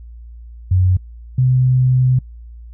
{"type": "tone pair in turn", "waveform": "sine", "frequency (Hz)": [91.8, 127.94], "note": ["F#2", "C3"], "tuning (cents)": [-13, -38], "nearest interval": "tritone", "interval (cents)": 575, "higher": "second", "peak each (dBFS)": -10, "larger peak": "neither", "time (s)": [[0.71, 0.97], [1.38, 2.19]], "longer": "second", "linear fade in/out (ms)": 5, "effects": ["noise-tail reverb RT60 0.1 s tail -26 dB re dry", "added 58 Hz sine -33 dBFS peak until 2.73 s"]}